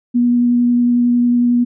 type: tone with vibrato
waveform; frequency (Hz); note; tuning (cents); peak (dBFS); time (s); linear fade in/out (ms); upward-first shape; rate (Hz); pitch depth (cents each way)
sine; 241.9; B3; -36; -10; 0.14-1.65; 20; sine; 11; 9
effects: none